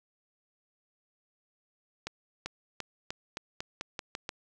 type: accelerating click train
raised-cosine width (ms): 0.2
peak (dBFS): -18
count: 10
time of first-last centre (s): 2.07-4.291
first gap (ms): 390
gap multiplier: 0.88
effects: none